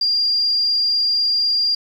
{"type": "tone", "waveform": "sine", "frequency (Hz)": 4792, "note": "D8", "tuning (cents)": 34, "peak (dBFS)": -15, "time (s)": [0.01, 1.75], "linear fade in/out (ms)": 5, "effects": ["8-bit"]}